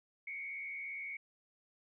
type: tone with frequency modulation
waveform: sine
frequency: 2217 Hz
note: C#7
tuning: in tune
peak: -40 dBFS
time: 0.27-1.17 s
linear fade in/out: 5 ms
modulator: 77.3 Hz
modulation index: 0.96
effects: none